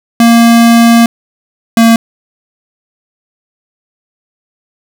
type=tone pair in turn; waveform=square; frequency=232.6 / 228.5 Hz; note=A#3 / A#3; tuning=-4 / -34 cents; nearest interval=unison; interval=30 cents; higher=first; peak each=-3 dBFS; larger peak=neither; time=0.2-1.06 / 1.77-1.96 s; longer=first; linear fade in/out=2 ms; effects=none